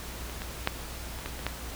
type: clicks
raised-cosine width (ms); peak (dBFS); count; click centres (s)
0.3; -24 / -20 / -8 / -26 / -18 / -25 / -12; 7; 0.297 / 0.419 / 0.674 / 1.188 / 1.26 / 1.392 / 1.466
effects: added 60 Hz sine -41 dBFS peak until 1.75 s + pink hiss -41 dBFS RMS until 1.75 s